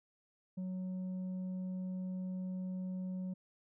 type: tone with tanh clipping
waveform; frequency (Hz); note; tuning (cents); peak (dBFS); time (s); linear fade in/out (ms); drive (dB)
sine; 185; F#3; 0; -38; 0.57-3.34; 10; 4
effects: none